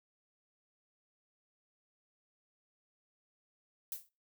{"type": "noise with exponential decay", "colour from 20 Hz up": "violet", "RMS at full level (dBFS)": -36, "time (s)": [3.92, 4.09], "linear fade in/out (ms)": 1, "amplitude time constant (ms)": 36, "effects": ["noise-tail reverb RT60 0.3 s tail -23 dB re dry"]}